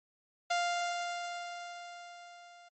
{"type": "tone with level ramp", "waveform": "sawtooth", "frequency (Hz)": 698.5, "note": "F5", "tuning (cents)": 0, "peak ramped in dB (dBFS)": [-24, -50], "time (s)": [0.5, 2.69], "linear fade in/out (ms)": 10, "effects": ["low-pass 12000 Hz 12 dB/octave", "MP3 32 kbps"]}